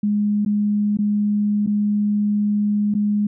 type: tone with dropouts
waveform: sine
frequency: 207.4 Hz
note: G#3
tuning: 2 cents flat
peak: -16 dBFS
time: 0.03-3.27 s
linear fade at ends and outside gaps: 5 ms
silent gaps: 0.45-0.46 / 0.972-0.987 / 1.664-1.672 / 2.941-2.949 s
effects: none